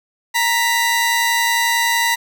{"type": "tone pair together", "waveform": "sawtooth", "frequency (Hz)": [932.3, 1975.5], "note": ["A#5", "B6"], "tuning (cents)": [0, 0], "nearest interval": "octave + minor second", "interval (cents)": 1300, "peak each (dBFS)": -14, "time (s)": [0.34, 2.16], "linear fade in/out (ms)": 20, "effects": []}